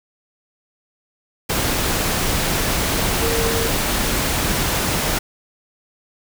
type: tone in noise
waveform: sine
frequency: 457.5 Hz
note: A#4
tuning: 32 cents flat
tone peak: -22 dBFS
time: 3.21-3.68 s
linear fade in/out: 10 ms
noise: pink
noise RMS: -20 dBFS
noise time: 1.49-5.19 s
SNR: -5 dB
effects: none